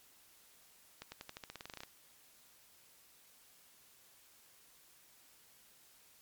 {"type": "accelerating click train", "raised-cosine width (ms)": 0.2, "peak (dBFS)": -28, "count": 15, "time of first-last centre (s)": [1.02, 1.834], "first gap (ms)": 100, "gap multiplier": 0.91, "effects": ["white hiss -64 dBFS RMS until 6.21 s", "MP3 96 kbps"]}